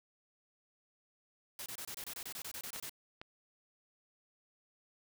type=noise bursts; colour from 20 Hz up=white; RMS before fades=-44 dBFS; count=14; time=1.59-2.895 s; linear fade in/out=2 ms; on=70 ms; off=25 ms
type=clicks; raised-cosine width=0.3 ms; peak=-30 dBFS; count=2; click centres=2.761 / 3.215 s
effects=none